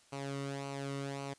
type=tone with flanger; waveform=sawtooth; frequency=138.59 Hz; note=C#3; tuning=in tune; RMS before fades=-40 dBFS; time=0.12-1.34 s; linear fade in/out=10 ms; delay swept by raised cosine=0.57 to 1.23 ms; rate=1.8 Hz; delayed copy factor=-0.65; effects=white hiss -65 dBFS RMS until 1.38 s + resampled to 22050 Hz